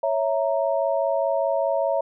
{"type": "chord", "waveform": "sine", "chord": "A# diminished", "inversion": "first", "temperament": "equal", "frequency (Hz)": [554.4, 659.3, 932.3], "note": ["C#5", "E5", "A#5"], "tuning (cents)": [0, 0, 0], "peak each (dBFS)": [-23, -23, -29], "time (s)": [0.03, 2.01], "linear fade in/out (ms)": 5, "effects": []}